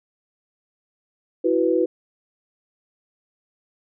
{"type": "chord", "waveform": "sine", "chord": "E suspended second", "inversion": "none", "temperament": "equal", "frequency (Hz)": [329.6, 370, 493.9], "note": ["E4", "F#4", "B4"], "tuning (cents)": [0, 0, 0], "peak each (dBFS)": -21, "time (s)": [1.44, 1.86], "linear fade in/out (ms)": 10, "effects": []}